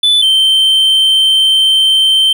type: tone pair in turn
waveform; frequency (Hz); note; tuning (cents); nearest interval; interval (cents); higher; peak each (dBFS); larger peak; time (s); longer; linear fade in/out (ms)
triangle; 3487 / 3114; A7 / G7; -16 / -12; major second; 196; first; -5 / -5; neither; 0.03-0.22 / 0.22-2.33; second; 5
effects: none